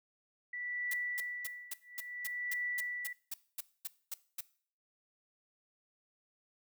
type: tone with tremolo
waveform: sine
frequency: 1963 Hz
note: B6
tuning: 11 cents flat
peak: -33 dBFS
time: 0.53-3.13 s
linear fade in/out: 5 ms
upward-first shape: triangle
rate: 0.59 Hz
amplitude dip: 100%
type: noise bursts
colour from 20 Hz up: blue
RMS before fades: -39 dBFS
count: 14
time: 0.91-4.408 s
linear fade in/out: 5 ms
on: 27 ms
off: 240 ms
effects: noise-tail reverb RT60 0.5 s tail -19 dB re dry